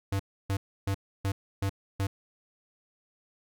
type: tone bursts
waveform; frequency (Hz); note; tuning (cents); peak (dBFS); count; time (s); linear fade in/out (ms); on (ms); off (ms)
square; 98; G2; 0; -27; 6; 0.12-2.07; 5; 75; 300
effects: none